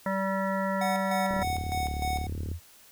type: harmonic tone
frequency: 193.2 Hz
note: G3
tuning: 25 cents flat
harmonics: 1 / 3 / 5 / 7 / 9 / 10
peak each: -30 / -31 / -33 / -36 / -40 / -39 dBFS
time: 0.06-1.43 s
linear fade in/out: 2 ms
type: tone with tremolo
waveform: square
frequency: 740 Hz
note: F#5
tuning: in tune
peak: -29 dBFS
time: 0.81-2.27 s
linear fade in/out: 5 ms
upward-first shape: square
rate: 3.3 Hz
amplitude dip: 60%
type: click train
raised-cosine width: 3 ms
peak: -25 dBFS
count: 45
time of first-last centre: 1.31-2.515 s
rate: 36.5 Hz
type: tone with vibrato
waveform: sine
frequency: 77.78 Hz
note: D#2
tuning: in tune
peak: -32 dBFS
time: 1.39-2.6 s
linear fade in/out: 50 ms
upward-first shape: square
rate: 1.2 Hz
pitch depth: 120 cents each way
effects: white hiss -55 dBFS RMS until 2.91 s